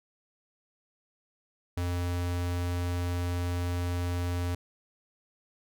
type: tone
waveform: square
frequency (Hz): 88.1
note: F2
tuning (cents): +16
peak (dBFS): -29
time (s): 1.77-4.55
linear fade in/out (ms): 5
effects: none